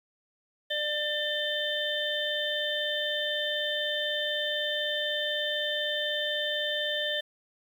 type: harmonic tone with a mistuned harmonic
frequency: 596 Hz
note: D5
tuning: 25 cents sharp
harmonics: 1 / 3 / 5 / 6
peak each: -33 / -33 / -33 / -33 dBFS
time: 0.7-7.21 s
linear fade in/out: 10 ms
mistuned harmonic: 5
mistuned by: +58 cents
effects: 9-bit